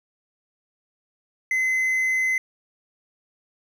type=tone; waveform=triangle; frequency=2046 Hz; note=C7; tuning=39 cents flat; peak=-18 dBFS; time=1.51-2.38 s; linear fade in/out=2 ms; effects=none